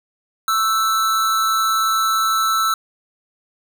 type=tone with amplitude modulation; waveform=square; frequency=1318.5 Hz; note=E6; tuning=in tune; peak=-14 dBFS; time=0.48-2.74 s; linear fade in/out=2 ms; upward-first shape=sine; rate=211 Hz; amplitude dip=50%; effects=none